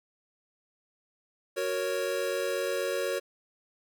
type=chord; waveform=square; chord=F# major; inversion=none; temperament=equal; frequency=370 / 466.2 / 554.4 Hz; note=F#4 / A#4 / C#5; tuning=0 / 0 / 0 cents; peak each=-35 / -34 / -32 dBFS; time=1.56-3.2 s; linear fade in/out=20 ms; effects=none